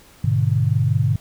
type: chord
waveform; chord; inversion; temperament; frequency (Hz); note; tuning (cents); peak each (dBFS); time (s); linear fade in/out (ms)
sine; G# diminished; none; just; 103.83 / 124.59 / 149.51; G#2 / B2 / D3; 0 / +16 / +31; -19 / -19 / -21; 0.24-1.16; 5
effects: pink hiss -49 dBFS RMS until 1.2 s